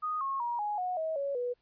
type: tone with pitch steps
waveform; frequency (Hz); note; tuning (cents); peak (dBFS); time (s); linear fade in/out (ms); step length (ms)
sine; 1241 / 1086.6 / 951.4 / 833.1 / 729.4 / 638.7 / 559.2 / 489.7; D#6 / C#6 / A#5 / G#5 / F#5 / D#5 / C#5 / B4; -5 / -35 / +35 / +5 / -25 / +45 / +15 / -15; -30; 0.02-1.54; 20; 190
effects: pink hiss -75 dBFS RMS until 1.61 s + resampled to 11025 Hz